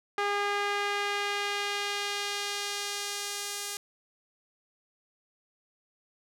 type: tone with band-pass filter sweep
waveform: sawtooth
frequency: 406.7 Hz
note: G#4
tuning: 36 cents flat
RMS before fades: -32 dBFS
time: 0.18-3.77 s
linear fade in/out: 2 ms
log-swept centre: 1400 to 8200 Hz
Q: 0.83
effects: none